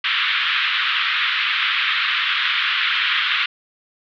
white band-pass noise, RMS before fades -20 dBFS, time 0.04-3.46 s, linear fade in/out 5 ms, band 1200 to 3600 Hz, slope 48 dB/octave, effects none

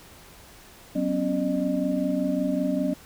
sine tone cluster, 187.5 / 251.7 / 276.9 / 607 Hz, F#3 / B3 / C#4 / D#5, +23 / +33 / -2 / -43 cents, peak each -29 / -28 / -26 / -30 dBFS, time 0.95-2.94 s, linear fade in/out 10 ms, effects pink hiss -49 dBFS RMS until 3.05 s

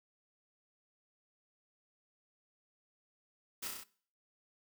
white noise with echo, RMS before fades -41 dBFS, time 3.62-3.68 s, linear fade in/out 10 ms, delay 32 ms, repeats 5, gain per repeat -2 dB, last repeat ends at 3.84 s, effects noise-tail reverb RT60 0.5 s tail -21 dB re dry + high-pass 60 Hz 12 dB/octave

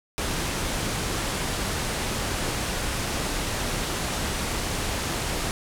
pink low-pass noise, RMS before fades -28 dBFS, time 0.18-5.51 s, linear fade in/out 0 ms, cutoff 11000 Hz, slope 24 dB/octave, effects none

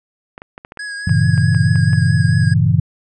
clicks, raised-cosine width 0.5 ms, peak -18 dBFS, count 11, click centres 0.379 / 0.419 / 0.579 / 0.649 / 0.721 / 0.773 / 1.094 / 1.378 / 1.547 / 1.757 / 1.932 s
square tone with vibrato, 1657 Hz, G#6, 4 cents flat, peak -25 dBFS, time 0.79-2.54 s, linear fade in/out 5 ms, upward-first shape triangle, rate 4.6 Hz, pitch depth 32 cents each way
sine chord, G diminished seventh, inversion none, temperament equal, 98 / 116.54 / 138.59 / 164.81 Hz, G2 / Bb2 / Db3 / Fb3, 0 / 0 / 0 / 0 cents, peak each -16 dBFS, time 1.07-2.8 s, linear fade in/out 5 ms
effects resampled to 22050 Hz

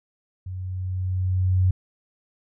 sine tone with level ramp, 92.5 Hz, F#2, in tune, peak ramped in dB -30 to -15 dBFS, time 0.46-1.71 s, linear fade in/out 5 ms, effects none

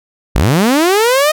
sawtooth linear sweep, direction up, 38.89 to 628 Hz, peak -5 dBFS, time 0.35-1.32 s, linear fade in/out 10 ms, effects none

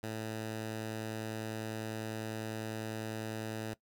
10% pulse tone, 110 Hz, A2, in tune, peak -29 dBFS, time 0.03-3.74 s, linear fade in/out 5 ms, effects noise-tail reverb RT60 0.1 s tail -19 dB re dry

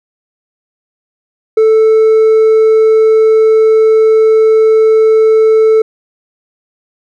sine tone with hard clipping, 440 Hz, A4, in tune, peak -5 dBFS, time 1.57-5.82 s, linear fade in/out 5 ms, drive 2 dB, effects none

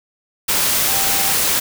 sine tone in noise, 784 Hz, G5, in tune, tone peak -28 dBFS, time 0.87-1.34 s, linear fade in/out 10 ms, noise white, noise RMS -17 dBFS, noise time 0.48-1.6 s, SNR -14 dB, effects none

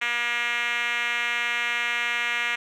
5% pulse tone with band-pass filter, 238.5 Hz, A#3, 40 cents sharp, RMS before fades -26 dBFS, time 0.01-2.56 s, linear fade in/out 10 ms, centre 2200 Hz, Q 2.1, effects none

